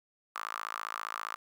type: tone with high-pass filter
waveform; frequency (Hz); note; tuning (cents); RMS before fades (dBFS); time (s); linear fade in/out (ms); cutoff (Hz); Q
sawtooth; 55; A1; 0; -39; 0.35-1.36; 5; 1200; 5.9
effects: none